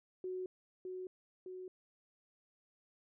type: tone with echo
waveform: sine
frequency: 369.4 Hz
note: F#4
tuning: 3 cents flat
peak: -38 dBFS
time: 0.24-0.46 s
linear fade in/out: 2 ms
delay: 610 ms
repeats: 2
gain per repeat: -3 dB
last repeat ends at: 1.68 s
effects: none